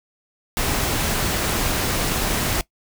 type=noise; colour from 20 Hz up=pink; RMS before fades=-22 dBFS; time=0.57-2.61 s; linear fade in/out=0 ms; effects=noise-tail reverb RT60 0.1 s tail -20 dB re dry